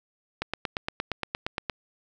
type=click train; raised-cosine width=0.3 ms; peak=-12 dBFS; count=12; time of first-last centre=0.42-1.698 s; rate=8.61 Hz; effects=none